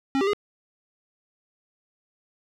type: tone with pitch steps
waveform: square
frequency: 271.4 / 391.7 / 411.8 Hz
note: C#4 / G4 / G#4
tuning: -36 / -1 / -15 cents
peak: -21 dBFS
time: 0.15-0.333 s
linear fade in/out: 0 ms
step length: 61 ms
effects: low-pass 4000 Hz 12 dB/octave + 9-bit